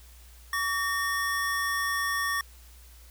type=tone pair together; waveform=square; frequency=1137.5 / 1833 Hz; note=C#6 / A#6; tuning=+44 / -30 cents; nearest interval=minor sixth; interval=826 cents; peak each=-31 / -29 dBFS; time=0.53-2.41 s; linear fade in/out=2 ms; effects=added 60 Hz sine -49 dBFS peak until 3.1 s + white hiss -56 dBFS RMS until 3.1 s